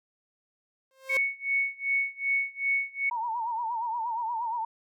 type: tone with exponential growth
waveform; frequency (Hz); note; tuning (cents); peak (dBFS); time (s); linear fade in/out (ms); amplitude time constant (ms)
sawtooth; 530; C5; +22; -25; 0.91-1.17; 1; 56
type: tone with tremolo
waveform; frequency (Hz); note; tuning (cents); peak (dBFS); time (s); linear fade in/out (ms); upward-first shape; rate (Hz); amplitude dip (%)
sine; 2217; C#7; 0; -22; 1.09-3.1; 10; sine; 2.6; 95
type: tone with vibrato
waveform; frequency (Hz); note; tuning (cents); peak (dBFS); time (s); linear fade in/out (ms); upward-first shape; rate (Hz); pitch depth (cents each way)
sine; 926; A#5; -12; -28; 3.11-4.65; 5; triangle; 8.5; 110
effects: none